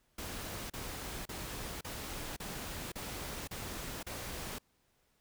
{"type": "noise bursts", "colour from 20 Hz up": "pink", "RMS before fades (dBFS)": -42, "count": 8, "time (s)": [0.18, 4.585], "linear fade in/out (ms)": 5, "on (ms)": 520, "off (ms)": 35, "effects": ["pink hiss -74 dBFS RMS until 5.2 s"]}